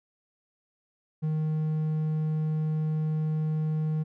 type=tone; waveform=triangle; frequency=155.56 Hz; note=D#3; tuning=in tune; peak=-23 dBFS; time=1.22-4.04 s; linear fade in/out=20 ms; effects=none